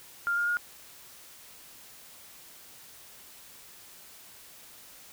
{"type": "tone with pitch steps", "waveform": "sine", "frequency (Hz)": [1399, 1413.6, 1428.4], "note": ["F6", "F6", "F6"], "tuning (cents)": [3, 21, 39], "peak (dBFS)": -25, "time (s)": [0.27, 0.57], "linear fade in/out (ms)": 0, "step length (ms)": 100, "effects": ["white hiss -51 dBFS RMS until 5.12 s"]}